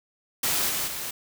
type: noise with level steps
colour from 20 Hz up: white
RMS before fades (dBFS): -25 / -28 / -33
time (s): 0.43-1.11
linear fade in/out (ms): 5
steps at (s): 0.68 / 0.86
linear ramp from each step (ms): 20
effects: none